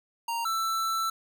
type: tone pair in turn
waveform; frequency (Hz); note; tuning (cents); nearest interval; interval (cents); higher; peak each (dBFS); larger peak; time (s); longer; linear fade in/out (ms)
square; 930 / 1330.2; A#5 / E6; -4 / +15; tritone; 619; second; -29 / -27; second; 0.28-0.45 / 0.45-1.1; second; 5
effects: none